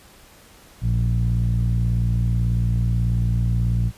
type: tone with low-pass filter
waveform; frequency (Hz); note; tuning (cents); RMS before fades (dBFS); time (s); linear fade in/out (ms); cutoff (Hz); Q
sawtooth; 58.3; A#1; +1; -20; 0.81-3.92; 50; 140; 5.1
effects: pink hiss -49 dBFS RMS until 3.97 s + resampled to 32000 Hz